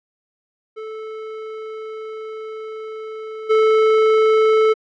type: tone with level steps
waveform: square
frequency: 437.3 Hz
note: A4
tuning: 11 cents flat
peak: -29 / -12 dBFS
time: 0.76-4.74 s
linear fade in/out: 20 ms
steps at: 3.49 s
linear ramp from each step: 20 ms
effects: low-pass 2000 Hz 12 dB/octave